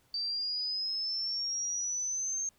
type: exponential sweep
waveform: sine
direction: up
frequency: 4629 to 6420 Hz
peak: -31 dBFS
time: 0.14-2.49 s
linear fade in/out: 2 ms
effects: pink hiss -68 dBFS RMS until 2.58 s